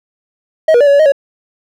triangle tone with pitch steps, 634 / 479.6 / 579 / 563 / 569 / 625 / 558 Hz, D#5 / A#4 / D5 / C#5 / C#5 / D#5 / C#5, +32 / +49 / -25 / +27 / +45 / +8 / +11 cents, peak -3 dBFS, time 0.68-1.121 s, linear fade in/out 5 ms, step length 63 ms, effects none

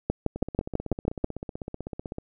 two click trains, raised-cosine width 2 ms, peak -10 / -20 dBFS, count 8 / 30, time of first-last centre 0.1-1.244 / 0.36-2.184 s, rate 6.12 / 15.9 Hz, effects none

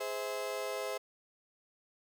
35% pulse chord, Ab augmented, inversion none, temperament just, 415.3 / 519.1 / 648.9 Hz, Ab4 / C5 / E5, 0 / -14 / -27 cents, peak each -39 / -37 / -39 dBFS, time 0-0.98 s, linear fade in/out 10 ms, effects none

